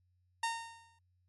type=tone with exponential decay; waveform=sawtooth; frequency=919 Hz; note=A#5; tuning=25 cents flat; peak=-26 dBFS; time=0.43-0.99 s; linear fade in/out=5 ms; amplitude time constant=120 ms; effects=added 90 Hz sine -70 dBFS peak until 1.28 s + MP3 48 kbps